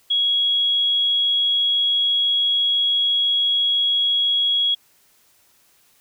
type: tone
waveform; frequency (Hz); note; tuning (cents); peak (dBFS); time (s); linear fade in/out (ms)
sine; 3322; G#7; 0; -16; 0.1-4.75; 10
effects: white hiss -58 dBFS RMS until 6 s